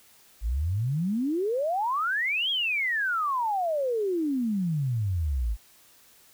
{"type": "exponential two-way sweep", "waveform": "sine", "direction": "up then down", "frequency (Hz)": [50.3, 3334, 50.3], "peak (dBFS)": -24, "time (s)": [0.41, 5.57], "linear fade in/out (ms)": 50, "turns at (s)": 2.5, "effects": ["white hiss -57 dBFS RMS until 6.33 s"]}